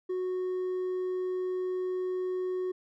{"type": "tone with hard clipping", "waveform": "sine", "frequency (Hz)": 368, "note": "F#4", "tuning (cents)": -9, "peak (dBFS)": -30, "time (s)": [0.09, 2.72], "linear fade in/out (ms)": 10, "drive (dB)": 2, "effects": []}